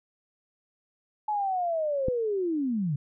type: linear sweep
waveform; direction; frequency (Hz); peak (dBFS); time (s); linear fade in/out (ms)
sine; down; 859 to 133.8; -25; 1.28-2.96; 5
type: click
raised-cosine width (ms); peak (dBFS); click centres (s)
3; -16; 2.084
effects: none